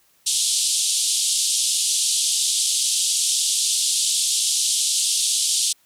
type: band-pass noise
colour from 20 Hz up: white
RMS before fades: -21 dBFS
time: 0.26-5.73 s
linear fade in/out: 10 ms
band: 3100 to 10000 Hz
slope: 48 dB/octave
effects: white hiss -60 dBFS RMS until 5.85 s